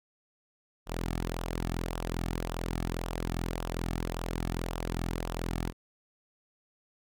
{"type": "tone with flanger", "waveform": "sawtooth", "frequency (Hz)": 42.47, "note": "F1", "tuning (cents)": -48, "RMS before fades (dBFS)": -34, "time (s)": [0.86, 5.73], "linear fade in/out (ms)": 50, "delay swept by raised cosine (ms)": [0.44, 2.04], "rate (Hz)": 1.8, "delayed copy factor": -0.5, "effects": []}